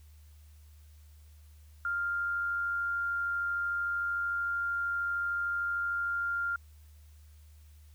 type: tone with amplitude modulation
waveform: sine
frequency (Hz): 1396.9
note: F6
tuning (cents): 0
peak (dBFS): -28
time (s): 1.85-6.56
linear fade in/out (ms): 2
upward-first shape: sine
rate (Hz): 93.2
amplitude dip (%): 25
effects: added 75 Hz sine -52 dBFS peak until 7.94 s + white hiss -67 dBFS RMS until 7.94 s